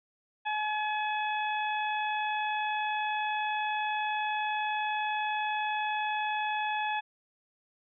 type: harmonic tone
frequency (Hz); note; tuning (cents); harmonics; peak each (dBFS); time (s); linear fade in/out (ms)
850; G#5; +40; 1 / 2 / 3 / 4; -30 / -36 / -37 / -42; 0.45-7.01; 20
effects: none